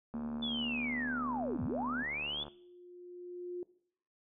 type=click train; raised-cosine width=1 ms; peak=-33 dBFS; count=174; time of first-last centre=0.14-2.481 s; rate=73.9 Hz
type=tone with pitch glide; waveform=sine; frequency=232.2 to 247.4 Hz; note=A#3 to B3; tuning=-7 to +3 cents; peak=-36 dBFS; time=0.14-2.03 s; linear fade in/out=5 ms; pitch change=+110 cents; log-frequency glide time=0.46-1.06 s
type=linear two-way sweep; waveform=sine; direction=down then up; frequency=3520 to 69.3 to 3520 Hz; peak=-35 dBFS; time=0.42-2.44 s; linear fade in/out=10 ms; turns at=1.64 s
type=tone with exponential growth; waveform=sine; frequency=355.3 Hz; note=F4; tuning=30 cents sharp; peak=-36 dBFS; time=1.56-3.63 s; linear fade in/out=1 ms; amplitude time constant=450 ms
effects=noise-tail reverb RT60 0.6 s tail -19 dB re dry